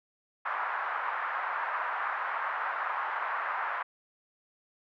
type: band-pass noise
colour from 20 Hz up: pink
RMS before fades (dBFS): -33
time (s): 0.45-3.83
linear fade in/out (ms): 10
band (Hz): 910 to 1600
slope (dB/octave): 24
effects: none